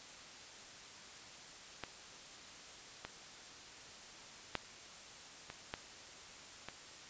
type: clicks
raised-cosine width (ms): 0.3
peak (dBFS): -24 / -26 / -18 / -29 / -22 / -27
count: 6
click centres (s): 1.837 / 3.05 / 4.553 / 5.501 / 5.739 / 6.686
effects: white hiss -53 dBFS RMS until 7.09 s + resampled to 16000 Hz